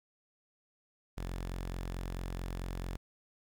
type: tone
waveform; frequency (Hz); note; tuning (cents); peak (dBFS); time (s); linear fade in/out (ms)
sawtooth; 44.55; F1; +35; -33; 1.17-2.97; 10
effects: 11-bit